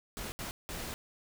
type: noise bursts at uneven times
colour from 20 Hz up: pink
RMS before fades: -40 dBFS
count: 3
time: 0.17-0.32 / 0.39-0.51 / 0.69-0.94 s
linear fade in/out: 0 ms
effects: none